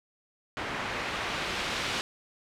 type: noise with low-pass filter sweep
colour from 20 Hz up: white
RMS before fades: -33 dBFS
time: 0.57-2.01 s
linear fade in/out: 0 ms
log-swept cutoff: 1800 to 3700 Hz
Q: 0.86
effects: none